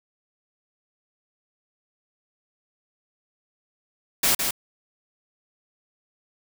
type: noise with echo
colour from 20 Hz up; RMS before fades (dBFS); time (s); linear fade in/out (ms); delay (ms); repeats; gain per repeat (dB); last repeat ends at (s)
white; -20; 4.23-4.35; 5; 160; 1; -5; 4.51
effects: none